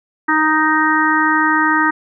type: harmonic tone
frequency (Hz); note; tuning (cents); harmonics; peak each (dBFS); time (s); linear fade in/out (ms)
311.1; D#4; 0; 1 / 3 / 4 / 5 / 6; -18 / -18 / -18 / -18 / -18; 0.28-1.91; 10
effects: none